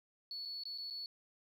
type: tone with dropouts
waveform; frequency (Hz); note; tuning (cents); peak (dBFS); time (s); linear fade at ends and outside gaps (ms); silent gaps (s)
sine; 4417; C#8; -7; -40; 0.31-1.06; 1; 0.452-0.456 / 0.636-0.654 / 0.777-0.783 / 0.901-0.907
effects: tanh soft clip ceiling -36 dBFS + 13-bit